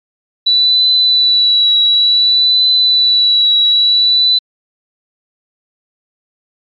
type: tone with vibrato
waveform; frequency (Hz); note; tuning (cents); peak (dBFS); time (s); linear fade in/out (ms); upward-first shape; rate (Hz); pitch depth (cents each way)
sine; 3951; B7; 0; -7; 0.46-4.39; 10; triangle; 0.56; 29
effects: MP3 48 kbps